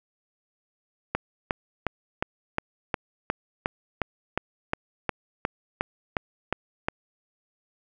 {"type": "click train", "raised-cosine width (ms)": 0.5, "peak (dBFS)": -9, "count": 17, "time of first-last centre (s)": [1.15, 6.885], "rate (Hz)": 2.79, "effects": []}